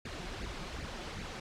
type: noise with flanger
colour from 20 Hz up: pink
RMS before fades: -41 dBFS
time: 0.05-1.4 s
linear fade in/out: 5 ms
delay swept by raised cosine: 0.43 to 5.63 ms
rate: 2.6 Hz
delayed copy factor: +0.7
effects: low-pass 5000 Hz 12 dB/octave